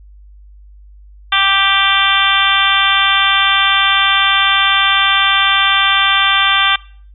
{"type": "harmonic tone", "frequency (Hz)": 392, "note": "G4", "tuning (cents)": 0, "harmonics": [2, 3, 4, 5, 6, 7, 8, 9], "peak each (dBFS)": [-22, -16, -17, -20, -20, -20, -17, -16], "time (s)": [1.32, 6.76], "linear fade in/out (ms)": 5, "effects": ["noise-tail reverb RT60 0.5 s tail -22 dB re dry", "added 50 Hz sine -37 dBFS peak until 7.14 s"]}